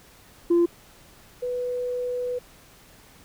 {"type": "tone pair in turn", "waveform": "sine", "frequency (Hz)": [343.8, 494.2], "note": ["F4", "B4"], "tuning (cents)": [-27, 1], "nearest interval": "tritone", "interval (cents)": 628, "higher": "second", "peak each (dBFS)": [-14, -25], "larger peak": "first", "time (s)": [[0.5, 0.66], [1.42, 2.39]], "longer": "second", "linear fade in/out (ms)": 10, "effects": ["tanh soft clip ceiling -14 dBFS", "pink hiss -52 dBFS RMS until 3.24 s"]}